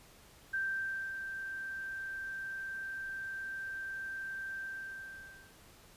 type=tone with ADSR envelope; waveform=sine; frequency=1568 Hz; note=G6; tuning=in tune; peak=-31 dBFS; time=0.53-5.54 s; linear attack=12 ms; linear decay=590 ms; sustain=-7 dB; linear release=940 ms; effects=pink hiss -59 dBFS RMS until 5.96 s + resampled to 32000 Hz